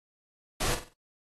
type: noise with echo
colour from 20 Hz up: pink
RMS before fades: -29 dBFS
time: 0.6-0.75 s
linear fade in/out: 10 ms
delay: 47 ms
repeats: 4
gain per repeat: -9 dB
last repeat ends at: 0.938 s
effects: AAC 32 kbps